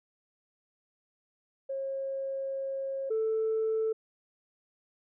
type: tone pair in turn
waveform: sine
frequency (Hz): 541 / 441.6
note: C#5 / A4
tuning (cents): -42 / +6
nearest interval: major third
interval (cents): 352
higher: first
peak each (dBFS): -31 / -25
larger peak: second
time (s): 1.69-3.1 / 3.1-3.93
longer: first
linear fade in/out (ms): 10
effects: tanh soft clip ceiling -23 dBFS